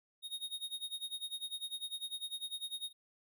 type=tone with tremolo; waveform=square; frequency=3729 Hz; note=A#7; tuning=in tune; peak=-37 dBFS; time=0.22-2.93 s; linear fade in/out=50 ms; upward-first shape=sine; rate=10 Hz; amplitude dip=90%; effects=none